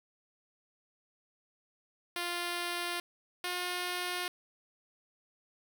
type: tone pair in turn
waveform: 5% pulse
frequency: 349.2 / 357.8 Hz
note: F4 / F4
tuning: 0 / +42 cents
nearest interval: unison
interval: 42 cents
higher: second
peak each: -22 dBFS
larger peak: neither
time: 2.16-3 / 3.44-4.28 s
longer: neither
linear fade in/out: 2 ms
effects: none